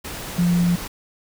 sine tone in noise, 174.61 Hz, F3, in tune, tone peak -15 dBFS, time 0.38-0.76 s, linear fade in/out 10 ms, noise pink, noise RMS -32 dBFS, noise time 0.04-0.88 s, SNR +14 dB, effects none

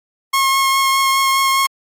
sawtooth tone with vibrato, 1081 Hz, C#6, 44 cents flat, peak -9 dBFS, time 0.33-1.67 s, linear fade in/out 10 ms, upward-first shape triangle, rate 4.9 Hz, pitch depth 13 cents each way, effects AAC 64 kbps

